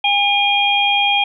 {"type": "harmonic tone", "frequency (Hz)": 810, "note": "G#5", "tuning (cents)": -43, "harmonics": [1, 3, 4], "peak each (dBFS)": [-17, -17, -17], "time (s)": [0.04, 1.24], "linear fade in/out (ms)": 5, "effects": []}